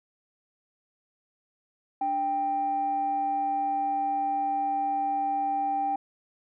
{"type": "tone pair together", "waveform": "sine", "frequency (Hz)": [293.6, 788], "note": ["D4", "G5"], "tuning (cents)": [0, 9], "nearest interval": "octave + perfect fourth", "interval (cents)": 1709, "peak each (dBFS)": [-36, -24], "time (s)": [2.01, 5.96], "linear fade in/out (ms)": 5, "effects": ["tanh soft clip ceiling -19 dBFS"]}